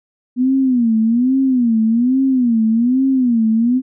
sine tone with vibrato, 243.2 Hz, B3, 26 cents flat, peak -11 dBFS, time 0.36-3.82 s, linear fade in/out 50 ms, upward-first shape sine, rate 1.2 Hz, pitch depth 170 cents each way, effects none

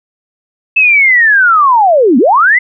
sine linear two-way sweep, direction down then up, 2637 to 220 to 2086 Hz, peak -4 dBFS, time 0.76-2.59 s, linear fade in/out 10 ms, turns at 2.18 s, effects none

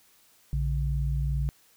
sine tone pair together, 58.71 / 141.1 Hz, A#1 / C#3, +13 / +31 cents, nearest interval octave + minor third, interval 1518 cents, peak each -26 / -29 dBFS, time 0.53-1.49 s, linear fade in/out 0 ms, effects white hiss -61 dBFS RMS until 1.76 s

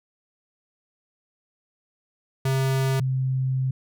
square / sine tone pair in turn, 133.5 / 130.98 Hz, C3 / C3, +35 / +2 cents, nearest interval unison, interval 33 cents, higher first, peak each -21 dBFS, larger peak neither, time 2.45-3 / 3-3.71 s, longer second, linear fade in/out 5 ms, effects none

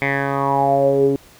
10% pulse tone with low-pass filter sweep, 138.59 Hz, C#3, in tune, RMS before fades -17 dBFS, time 0.02-1.16 s, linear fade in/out 0 ms, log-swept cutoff 2200 to 340 Hz, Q 6.6, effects pink hiss -47 dBFS RMS until 1.39 s

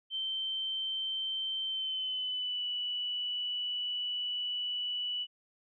sine tone with pitch glide, 3110 to 2958 Hz, G7 to F#7, -14 to -1 cents, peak -32 dBFS, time 0.1-5.27 s, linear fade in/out 50 ms, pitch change -87 cents, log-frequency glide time 1.65-2.65 s, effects none

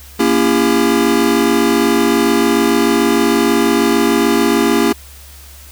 square chord, A# diminished seventh, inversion none, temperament just, 233.1 / 279.7 / 335.6 / 402.8 Hz, A#3 / C#4 / E4 / G4, 0 / +16 / +31 / +47 cents, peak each -17 dBFS, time 0.19-4.93 s, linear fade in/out 10 ms, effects added 69 Hz sine -37 dBFS peak until 5.71 s + white hiss -40 dBFS RMS until 5.71 s

